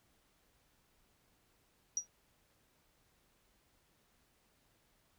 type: tone with exponential decay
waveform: sine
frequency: 5770 Hz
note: F#8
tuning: 44 cents flat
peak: -28 dBFS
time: 1.97-2.07 s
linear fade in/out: 1 ms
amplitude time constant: 20 ms
effects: pink hiss -73 dBFS RMS until 5.18 s